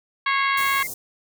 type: harmonic tone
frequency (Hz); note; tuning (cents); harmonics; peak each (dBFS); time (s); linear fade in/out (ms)
549; C#5; -17; 2 / 3 / 4 / 5 / 6 / 7 / 8; -22 / -26 / -26 / -33 / -33 / -36 / -38; 0.26-0.83; 5
type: tone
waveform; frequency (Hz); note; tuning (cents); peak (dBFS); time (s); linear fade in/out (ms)
sine; 2100; C7; +6; -27; 0.27-0.87; 5
type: band-stop noise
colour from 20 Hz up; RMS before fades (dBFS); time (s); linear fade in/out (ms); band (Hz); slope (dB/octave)
white; -33; 0.57-0.94; 5; 790 to 5500; 24
effects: none